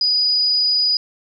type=tone; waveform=sine; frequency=4936 Hz; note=D#8; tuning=15 cents flat; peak=-14 dBFS; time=0.01-0.97 s; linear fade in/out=2 ms; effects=none